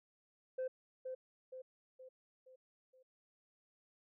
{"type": "tone with echo", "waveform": "sine", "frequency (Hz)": 516, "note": "C5", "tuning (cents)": -24, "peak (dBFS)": -34, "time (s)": [0.58, 0.68], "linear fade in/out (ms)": 10, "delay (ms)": 470, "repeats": 5, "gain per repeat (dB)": -6, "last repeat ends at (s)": 3.03, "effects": ["tanh soft clip ceiling -35 dBFS"]}